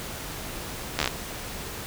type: slowing click train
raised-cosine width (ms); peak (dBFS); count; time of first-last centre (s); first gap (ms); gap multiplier
0.2; -6; 7; 0.99-1.076; 12; 1.07
effects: pink hiss -36 dBFS RMS until 1.86 s